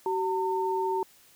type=tone pair together; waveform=sine; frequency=379.8 / 907.5 Hz; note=F#4 / A#5; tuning=+45 / -47 cents; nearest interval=octave + minor third; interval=1508 cents; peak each=-28 dBFS; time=0.06-1.03 s; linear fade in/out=2 ms; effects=white hiss -58 dBFS RMS until 1.35 s